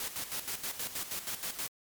white noise with tremolo, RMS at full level -36 dBFS, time 0-1.68 s, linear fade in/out 2 ms, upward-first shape square, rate 6.3 Hz, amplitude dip 65%, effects MP3 96 kbps

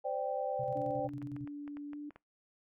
sine chord, C suspended second, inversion none, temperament equal with one note detuned, 518.1 / 587.3 / 784 Hz, C5 / D5 / G5, -17 / 0 / 0 cents, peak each -37 dBFS, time 0.04-1.08 s, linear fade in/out 20 ms
sine tone with tremolo, 130.81 Hz, C3, in tune, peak -40 dBFS, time 0.59-1.45 s, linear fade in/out 5 ms, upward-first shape square, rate 11 Hz, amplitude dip 70%
sine tone with pitch glide, 290 to 293.7 Hz, D4 to D4, -22 to 0 cents, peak -40 dBFS, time 0.75-2.1 s, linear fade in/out 10 ms, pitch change +22 cents, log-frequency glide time 1.89-1.97 s
clicks, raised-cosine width 0.5 ms, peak -37 dBFS, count 9, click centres 1.091 / 1.218 / 1.365 / 1.475 / 1.678 / 1.77 / 1.933 / 2.107 / 2.16 s
effects noise-tail reverb RT60 0.2 s tail -25 dB re dry

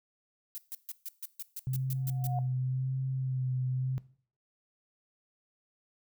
violet noise bursts, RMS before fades -39 dBFS, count 11, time 0.55-2.269 s, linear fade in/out 0 ms, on 29 ms, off 140 ms
sine tone with vibrato, 130 Hz, C3, 11 cents flat, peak -29 dBFS, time 1.67-3.98 s, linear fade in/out 0 ms, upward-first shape sine, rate 0.91 Hz, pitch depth 27 cents each way
sine tone with exponential growth, 720 Hz, F#5, 47 cents flat, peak -32 dBFS, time 1.95-2.39 s, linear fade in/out 2 ms, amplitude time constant 95 ms
effects noise-tail reverb RT60 0.5 s tail -19 dB re dry

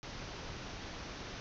pink low-pass noise, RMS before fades -45 dBFS, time 0.03-1.4 s, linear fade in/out 0 ms, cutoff 6300 Hz, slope 96 dB/octave, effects none

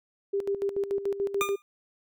sine tone with tremolo, 397.9 Hz, G4, 26 cents sharp, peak -24 dBFS, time 0.33-1.56 s, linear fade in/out 10 ms, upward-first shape square, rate 6.9 Hz, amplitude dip 70%
25% pulse tone with exponential decay, 1209 Hz, D6, 50 cents sharp, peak -18 dBFS, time 1.41-1.62 s, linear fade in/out 0 ms, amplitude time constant 45 ms
effects none

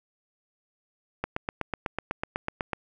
click train, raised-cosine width 0.5 ms, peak -13 dBFS, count 13, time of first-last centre 1.24-2.733 s, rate 8.04 Hz, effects none

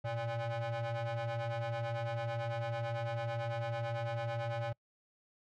30% pulse ring-modulated tone, 231 Hz, A#3, 16 cents flat, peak -29 dBFS, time 0.04-4.73 s, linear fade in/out 10 ms, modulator 351 Hz, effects noise-tail reverb RT60 0.1 s tail -25 dB re dry + low-pass 3000 Hz 12 dB/octave

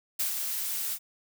blue noise with ADSR envelope, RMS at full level -28 dBFS, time 0.19-0.99 s, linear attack 10 ms, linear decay 120 ms, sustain -4 dB, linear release 60 ms, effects none

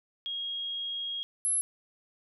sine tone pair in turn, 3273 / 11009 Hz, G#7 / F9, -26 / -26 cents, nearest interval octave + major sixth, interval 2100 cents, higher second, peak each -32 / -25 dBFS, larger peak second, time 0.26-1.23 / 1.45-1.61 s, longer first, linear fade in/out 0 ms, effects none

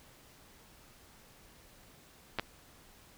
clicks, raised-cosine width 0.3 ms, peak -16 dBFS, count 2, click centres 2.387 / 2.396 s, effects pink hiss -59 dBFS RMS until 3.17 s

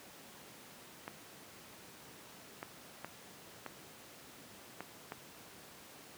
clicks, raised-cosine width 0.5 ms, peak -26 dBFS, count 6, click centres 1.079 / 2.629 / 3.046 / 3.663 / 4.806 / 5.121 s, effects pink hiss -54 dBFS RMS until 6.17 s + high-pass 150 Hz 12 dB/octave

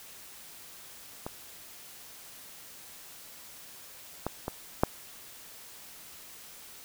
clicks, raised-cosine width 1 ms, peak -21 / -16 / -18 / -7 dBFS, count 4, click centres 1.265 / 4.266 / 4.481 / 4.835 s, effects white hiss -49 dBFS RMS until 6.84 s

